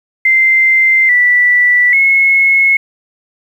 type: tone with pitch steps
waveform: sine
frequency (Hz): 2083 / 1966 / 2179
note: C7 / B6 / C#7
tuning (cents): -8 / -8 / -30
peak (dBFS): -6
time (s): 0.25-2.77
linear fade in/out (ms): 5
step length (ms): 840
effects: 7-bit